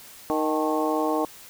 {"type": "harmonic tone with a mistuned harmonic", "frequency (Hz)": 155.56, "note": "D#3", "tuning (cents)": 0, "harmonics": [2, 3, 4, 5, 6, 7], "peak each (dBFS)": [-26, -28, -29, -30, -31, -31], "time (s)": [0.3, 1.25], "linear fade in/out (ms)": 0, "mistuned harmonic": 6, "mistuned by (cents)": -100, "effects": ["white hiss -46 dBFS RMS until 1.49 s"]}